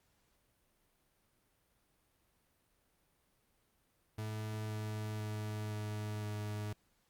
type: tone with pitch steps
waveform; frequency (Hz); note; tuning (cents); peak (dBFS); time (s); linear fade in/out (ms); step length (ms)
40% pulse; 108.1 / 107.35 / 106.61 / 105.88 / 105.14; A2 / A2 / G#2 / G#2 / G#2; -30 / -42 / +46 / +34 / +22; -37; 4.18-6.73; 5; 510
effects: pink hiss -75 dBFS RMS until 7.09 s + Opus 48 kbps